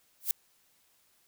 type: noise with exponential growth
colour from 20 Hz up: violet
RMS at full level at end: -23 dBFS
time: 0.2-0.31 s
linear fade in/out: 1 ms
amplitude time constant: 22 ms
effects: white hiss -68 dBFS RMS until 1.27 s